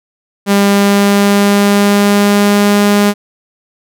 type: tone with pitch glide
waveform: sawtooth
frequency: 200.4 to 204.6 Hz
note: G3 to G#3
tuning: +38 to -26 cents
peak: -3 dBFS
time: 0.46-3.14 s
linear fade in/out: 50 ms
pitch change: +36 cents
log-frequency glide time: 0.6-2.83 s
effects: none